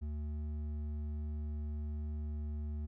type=tone with hard clipping; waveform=sine; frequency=74.9 Hz; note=D2; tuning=35 cents sharp; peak=-38 dBFS; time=0.01-2.87 s; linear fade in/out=20 ms; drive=7 dB; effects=none